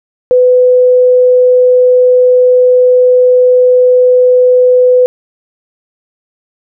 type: tone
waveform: sine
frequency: 501 Hz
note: B4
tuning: 25 cents sharp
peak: -3 dBFS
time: 0.31-5.06 s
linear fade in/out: 0 ms
effects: none